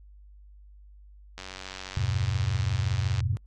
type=click train; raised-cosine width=0.2 ms; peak=-21 dBFS; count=173; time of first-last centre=1.38-3.204 s; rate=94.3 Hz
type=chord; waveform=sine; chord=E minor; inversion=none; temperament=equal; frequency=82.41 / 98 / 123.47 Hz; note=E2 / G2 / B2; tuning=0 / 0 / 0 cents; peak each=-31 / -27 / -28 dBFS; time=1.97-3.37 s; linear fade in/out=0 ms
effects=added 50 Hz sine -48 dBFS peak until 3.46 s + AAC 32 kbps